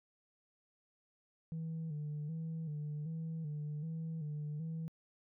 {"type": "tone with vibrato", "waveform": "sine", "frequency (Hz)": 155.56, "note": "D#3", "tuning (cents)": 0, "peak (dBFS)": -36, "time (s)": [1.52, 4.88], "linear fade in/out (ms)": 0, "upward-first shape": "square", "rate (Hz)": 1.3, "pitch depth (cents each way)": 70, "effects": ["tanh soft clip ceiling -36 dBFS"]}